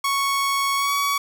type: tone with pitch glide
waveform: sawtooth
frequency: 1108.7 to 1128.7 Hz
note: C#6 to C#6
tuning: 0 to +31 cents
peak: -16 dBFS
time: 0.04-1.18 s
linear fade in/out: 5 ms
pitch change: +31 cents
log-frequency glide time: 0.76-0.92 s
effects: none